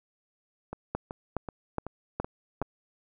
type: two click trains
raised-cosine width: 1 ms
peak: -22 / -15 dBFS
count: 6 / 5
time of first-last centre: 0.73-2.624 / 0.95-2.617 s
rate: 2.64 / 2.4 Hz
effects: none